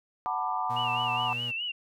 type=chord; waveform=sine; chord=B minor seventh; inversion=second; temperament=just; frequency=740.8 / 889 / 987.8 / 1185.3 Hz; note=F#5 / A5 / B5 / D6; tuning=+2 / +18 / 0 / +16 cents; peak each=-33 dBFS; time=0.26-1.33 s; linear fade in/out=0 ms
type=tone; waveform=35% pulse; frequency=120 Hz; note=B2; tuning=49 cents flat; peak=-36 dBFS; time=0.69-1.52 s; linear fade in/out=20 ms
type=tone with vibrato; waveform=sine; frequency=2803 Hz; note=F7; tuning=6 cents sharp; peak=-30 dBFS; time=0.76-1.72 s; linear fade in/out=10 ms; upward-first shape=sine; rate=4.8 Hz; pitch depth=100 cents each way
effects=none